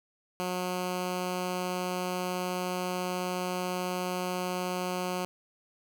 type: tone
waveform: 10% pulse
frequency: 181.4 Hz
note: F#3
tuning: 34 cents flat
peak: -22 dBFS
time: 0.4-5.25 s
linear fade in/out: 0 ms
effects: none